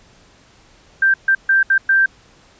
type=tone bursts at uneven times; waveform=sine; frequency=1574 Hz; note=G6; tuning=7 cents sharp; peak=-10 dBFS; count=5; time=1.02-1.14 / 1.28-1.35 / 1.49-1.63 / 1.7-1.78 / 1.89-2.06 s; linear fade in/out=5 ms; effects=pink hiss -50 dBFS RMS until 2.59 s + resampled to 16000 Hz